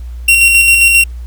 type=tone with tremolo; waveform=45% pulse; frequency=2743 Hz; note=F7; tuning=32 cents flat; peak=-4 dBFS; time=0.28-1.04 s; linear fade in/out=5 ms; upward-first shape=square; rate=7.5 Hz; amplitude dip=30%; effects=added 60 Hz sine -22 dBFS peak until 1.26 s + pink hiss -48 dBFS RMS until 1.26 s

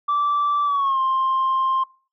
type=tone with pitch glide; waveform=sine; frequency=1164 to 1055.1 Hz; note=D6 to C6; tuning=-16 to +14 cents; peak=-16 dBFS; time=0.08-1.84 s; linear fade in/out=10 ms; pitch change=-170 cents; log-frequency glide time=0.65-1 s; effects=noise-tail reverb RT60 0.4 s tail -22 dB re dry + tanh soft clip ceiling -15 dBFS

